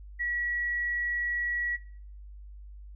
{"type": "tone", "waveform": "sine", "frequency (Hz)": 1928, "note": "B6", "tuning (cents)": -42, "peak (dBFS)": -28, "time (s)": [0.19, 1.77], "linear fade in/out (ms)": 20, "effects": ["noise-tail reverb RT60 0.5 s tail -17 dB re dry", "added 50 Hz sine -43 dBFS peak until 2.95 s"]}